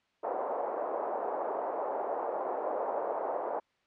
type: band-pass noise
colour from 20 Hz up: pink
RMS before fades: -34 dBFS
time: 0.23-3.6 s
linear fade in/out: 10 ms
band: 480 to 890 Hz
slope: 24 dB/octave
effects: white hiss -72 dBFS RMS until 3.86 s + low-pass 3000 Hz 12 dB/octave